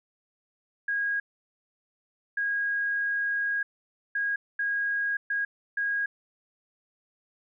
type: tone bursts at uneven times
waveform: sine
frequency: 1639 Hz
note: G#6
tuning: 23 cents flat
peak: -25 dBFS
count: 6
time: 0.88-1.2 / 2.37-3.63 / 4.15-4.36 / 4.59-5.17 / 5.3-5.45 / 5.77-6.06 s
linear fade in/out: 5 ms
effects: none